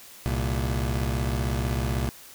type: tone pair together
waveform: 25% pulse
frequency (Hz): 66.18 / 116.54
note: C2 / A#2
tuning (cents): +20 / 0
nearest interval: minor seventh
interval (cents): 980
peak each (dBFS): -22 / -26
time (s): 0.26-2.09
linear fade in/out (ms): 0
effects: white hiss -47 dBFS RMS until 2.34 s